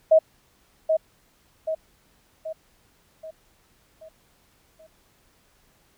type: tone with echo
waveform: sine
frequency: 636 Hz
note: D#5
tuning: 38 cents sharp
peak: -11 dBFS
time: 0.11-0.19 s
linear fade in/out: 10 ms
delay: 780 ms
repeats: 6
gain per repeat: -6 dB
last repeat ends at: 4.87 s
effects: pink hiss -62 dBFS RMS until 5.97 s